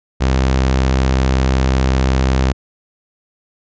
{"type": "tone", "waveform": "sawtooth", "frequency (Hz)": 65.41, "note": "C2", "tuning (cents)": 0, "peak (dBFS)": -8, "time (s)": [0.2, 2.53], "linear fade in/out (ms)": 20, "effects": ["resampled to 16000 Hz"]}